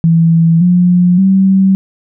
sine tone with pitch steps, 165.2 / 178.08 / 191.97 Hz, E3 / F3 / G3, +4 / +34 / -36 cents, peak -5 dBFS, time 0.04-1.75 s, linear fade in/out 0 ms, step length 570 ms, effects none

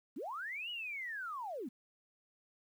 sine linear two-way sweep, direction up then down, 201.5 to 2954 to 201.5 Hz, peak -39 dBFS, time 0.16-1.69 s, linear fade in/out 10 ms, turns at 0.7 s, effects 11-bit

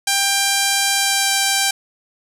5% pulse tone with pitch glide, 792 to 786.5 Hz, G5 to G5, +18 to +6 cents, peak -3 dBFS, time 0.07-1.71 s, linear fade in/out 5 ms, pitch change -12 cents, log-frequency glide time 0.95-1.28 s, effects none

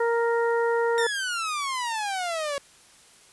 harmonic tone, 466.2 Hz, A#4, in tune, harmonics 1 / 2 / 3 / 4, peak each -22 / -28 / -32 / -34 dBFS, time 0-1.07 s, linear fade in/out 5 ms
sawtooth exponential sweep, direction down, 1850 to 553 Hz, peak -23 dBFS, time 0.98-2.58 s, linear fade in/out 0 ms
effects white hiss -54 dBFS RMS until 3.32 s + resampled to 24000 Hz

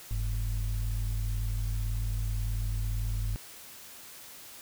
sine tone pair together, 46.68 / 104.8 Hz, F#1 / G#2, +16 / +16 cents, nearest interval octave + major second, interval 1400 cents, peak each -28 / -31 dBFS, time 0.11-3.36 s, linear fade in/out 0 ms, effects tanh soft clip ceiling -24 dBFS + white hiss -48 dBFS RMS until 4.61 s

